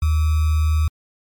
sine tone with sample-and-hold, 77.8 Hz, D#2, in tune, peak -14 dBFS, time 0.02-0.88 s, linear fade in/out 5 ms, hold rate 1225 Hz, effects MP3 96 kbps

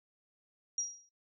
sine tone with exponential decay, 5710 Hz, F8, 37 cents sharp, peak -29 dBFS, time 0.78-1.09 s, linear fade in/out 2 ms, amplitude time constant 67 ms, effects noise-tail reverb RT60 0.1 s tail -19 dB re dry

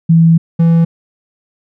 sine / triangle tone pair in turn, 164.81 / 166.34 Hz, E3 / E3, 0 / +16 cents, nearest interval unison, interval 16 cents, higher second, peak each -4 dBFS, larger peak neither, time 0.09-0.38 / 0.59-0.85 s, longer first, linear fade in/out 10 ms, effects none

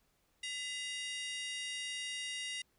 harmonic tone with a mistuned harmonic, 941 Hz, A#5, 16 cents sharp, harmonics 2 / 3 / 4 / 5 / 6 / 7 / 8 / 9 / 10, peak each -44 / -42 / -46 / -53 / -50 / -54 / -55 / -56 / -50 dBFS, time 0.43-2.62 s, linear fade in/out 5 ms, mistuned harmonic 2, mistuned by +110 cents, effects pink hiss -75 dBFS RMS until 2.78 s

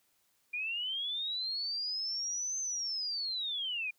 sine linear two-way sweep, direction up then down, 2388 to 6272 to 2388 Hz, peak -33 dBFS, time 0.53-3.91 s, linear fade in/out 10 ms, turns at 2.59 s, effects white hiss -73 dBFS RMS until 3.98 s

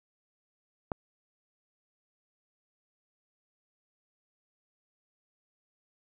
click, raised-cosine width 1 ms, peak -17 dBFS, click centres 0.918 s, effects none

